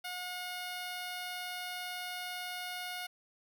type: tone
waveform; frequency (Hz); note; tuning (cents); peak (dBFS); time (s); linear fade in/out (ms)
10% pulse; 722; F#5; -43; -30; 0.04-3.07; 10
effects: none